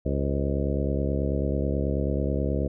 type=harmonic tone with a mistuned harmonic; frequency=69.3 Hz; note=C#2; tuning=in tune; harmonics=1 / 2 / 3 / 4 / 5 / 6 / 7 / 8 / 9; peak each=-27 / -30 / -32 / -33 / -34 / -35 / -35 / -36 / -37 dBFS; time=0.05-2.68 s; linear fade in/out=10 ms; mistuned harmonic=8; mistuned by=-65 cents; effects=none